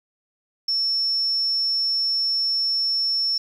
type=tone; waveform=sine; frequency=5400 Hz; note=E8; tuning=41 cents sharp; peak=-18 dBFS; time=0.68-3.38 s; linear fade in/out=5 ms; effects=tanh soft clip ceiling -17 dBFS + 8-bit